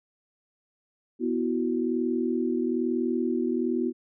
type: chord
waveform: sine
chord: B suspended fourth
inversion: none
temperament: just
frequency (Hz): 246.9 / 329.3 / 370.4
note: B3 / E4 / F#4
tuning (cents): 0 / -2 / +2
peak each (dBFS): -27 / -29 / -29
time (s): 1.19-3.93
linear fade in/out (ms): 50
effects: none